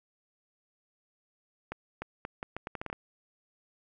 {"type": "accelerating click train", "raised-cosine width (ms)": 0.5, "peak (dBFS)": -21, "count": 11, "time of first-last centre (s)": [1.72, 2.929], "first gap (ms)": 300, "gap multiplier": 0.77, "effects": []}